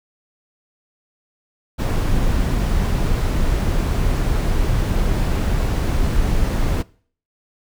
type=noise; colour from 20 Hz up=brown; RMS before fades=-18 dBFS; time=1.78-6.83 s; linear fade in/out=20 ms; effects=noise-tail reverb RT60 0.5 s tail -22 dB re dry